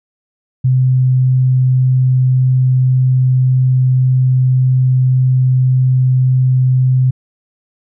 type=tone; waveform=sine; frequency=128.7 Hz; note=C3; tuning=28 cents flat; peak=-8 dBFS; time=0.64-7.11 s; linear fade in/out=10 ms; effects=none